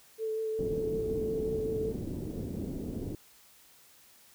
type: tone with vibrato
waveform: sine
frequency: 440 Hz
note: A4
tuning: in tune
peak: -30 dBFS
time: 0.18-1.94 s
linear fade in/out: 50 ms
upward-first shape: sine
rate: 5.4 Hz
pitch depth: 15 cents each way
type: low-pass noise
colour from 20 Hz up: white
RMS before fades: -37 dBFS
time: 0.59-3.15 s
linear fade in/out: 2 ms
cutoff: 370 Hz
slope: 24 dB/octave
effects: white hiss -59 dBFS RMS until 4.34 s